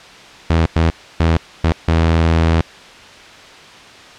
sawtooth tone bursts at uneven times, 82 Hz, E2, 9 cents flat, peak -7 dBFS, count 5, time 0.5-0.66 / 0.76-0.9 / 1.2-1.37 / 1.64-1.72 / 1.88-2.61 s, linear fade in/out 0 ms, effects white hiss -38 dBFS RMS until 4.18 s + low-pass 4000 Hz 12 dB/octave

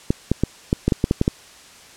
clicks, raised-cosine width 3 ms, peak -3 dBFS, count 10, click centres 0.105 / 0.316 / 0.436 / 0.729 / 0.88 / 0.922 / 1.041 / 1.111 / 1.214 / 1.279 s, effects white hiss -45 dBFS RMS until 1.96 s + low-pass 8000 Hz 12 dB/octave

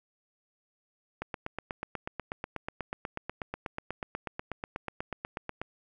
click train, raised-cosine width 0.5 ms, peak -19 dBFS, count 37, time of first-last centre 1.22-5.616 s, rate 8.19 Hz, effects none

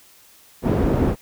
white low-pass noise, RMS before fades -19 dBFS, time 0.62-1.16 s, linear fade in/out 50 ms, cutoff 360 Hz, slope 12 dB/octave, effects white hiss -51 dBFS RMS until 1.21 s

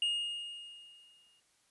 triangle tone with exponential decay, 2849 Hz, F7, 34 cents sharp, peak -26 dBFS, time 0.02-1.4 s, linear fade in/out 2 ms, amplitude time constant 300 ms, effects white hiss -71 dBFS RMS until 1.7 s + resampled to 24000 Hz

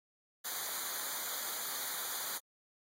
white noise with comb filter, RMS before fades -39 dBFS, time 0.44-2.39 s, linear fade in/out 20 ms, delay 0.37 ms, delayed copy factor -0.95, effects AAC 48 kbps

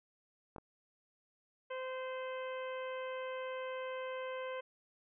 clicks, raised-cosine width 1 ms, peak -33 dBFS, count 2, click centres 0.562 / 0.583 s
harmonic tone, 517 Hz, C5, 21 cents flat, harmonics 1 / 2 / 3 / 4 / 5 / 6, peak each -40 / -46 / -50 / -52 / -54 / -56 dBFS, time 1.7-4.61 s, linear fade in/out 10 ms
effects none

